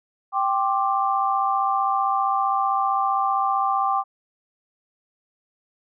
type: chord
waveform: sine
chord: G suspended fourth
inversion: none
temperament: equal with one note detuned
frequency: 784 / 1059.3 / 1174.7 Hz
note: G5 / C6 / D6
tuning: 0 / +21 / 0 cents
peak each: -22 / -26 / -23 dBFS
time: 0.32-4.04 s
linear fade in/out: 50 ms
effects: none